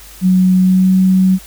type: tone with pitch glide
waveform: sine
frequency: 185 to 187.58 Hz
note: F#3 to F#3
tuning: 0 to +24 cents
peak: -7 dBFS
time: 0.21-1.39 s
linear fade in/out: 50 ms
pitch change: +24 cents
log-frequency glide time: 0.56-0.94 s
effects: added 50 Hz sine -39 dBFS peak until 1.46 s + white hiss -38 dBFS RMS until 1.46 s